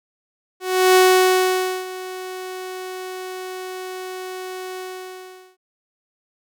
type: tone with ADSR envelope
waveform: sawtooth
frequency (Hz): 370.9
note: F#4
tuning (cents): +4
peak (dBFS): -6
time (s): 0.6-5.57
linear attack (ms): 350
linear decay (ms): 900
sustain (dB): -19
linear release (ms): 780
effects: none